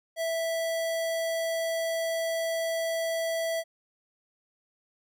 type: tone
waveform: square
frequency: 658 Hz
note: E5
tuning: 3 cents flat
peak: -28 dBFS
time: 0.16-3.64 s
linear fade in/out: 50 ms
effects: none